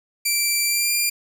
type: tone with pitch glide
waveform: 10% pulse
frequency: 2345 to 2393 Hz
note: D7 to D7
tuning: -3 to +32 cents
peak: -10 dBFS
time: 0.25-1.1 s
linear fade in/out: 10 ms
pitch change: +35 cents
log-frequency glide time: 0.65-0.92 s
effects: none